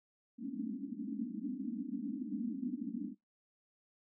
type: band-pass noise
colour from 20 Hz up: pink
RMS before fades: -40 dBFS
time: 0.38-3.15 s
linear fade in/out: 50 ms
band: 200 to 300 Hz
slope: 96 dB/octave
effects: noise-tail reverb RT60 0.2 s tail -24 dB re dry